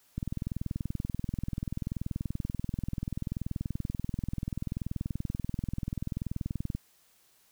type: click train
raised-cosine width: 5 ms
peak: -20 dBFS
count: 137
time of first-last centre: 0.18-6.75 s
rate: 20.7 Hz
effects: white hiss -65 dBFS RMS until 7.51 s